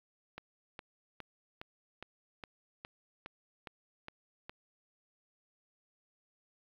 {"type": "click train", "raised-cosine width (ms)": 0.3, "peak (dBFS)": -27, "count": 11, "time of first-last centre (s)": [0.38, 4.495], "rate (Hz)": 2.43, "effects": ["low-pass 4000 Hz 12 dB/octave", "10-bit"]}